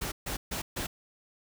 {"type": "noise bursts", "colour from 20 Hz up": "pink", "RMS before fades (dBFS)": -34, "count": 4, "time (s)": [0.01, 0.87], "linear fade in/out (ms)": 10, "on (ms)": 110, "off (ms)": 140, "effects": []}